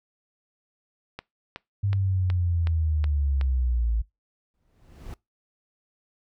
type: click train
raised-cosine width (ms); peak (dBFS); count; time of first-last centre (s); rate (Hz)
0.3; -19; 7; 1.19-3.412; 2.7
type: linear sweep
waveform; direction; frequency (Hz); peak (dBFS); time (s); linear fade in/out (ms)
sine; down; 100.7 to 54.1; -21; 1.83-4.02; 10
type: noise with exponential growth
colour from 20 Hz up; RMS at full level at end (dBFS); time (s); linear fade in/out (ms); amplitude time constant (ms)
brown; -36; 4.54-5.14; 0; 130
effects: noise-tail reverb RT60 0.2 s tail -23 dB re dry